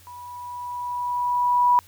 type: tone with level ramp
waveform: sine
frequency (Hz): 978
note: B5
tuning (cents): -17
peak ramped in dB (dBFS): -38 to -13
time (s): 0.07-1.79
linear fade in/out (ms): 0
effects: added 89 Hz sine -53 dBFS peak until 1.87 s + white hiss -53 dBFS RMS until 1.87 s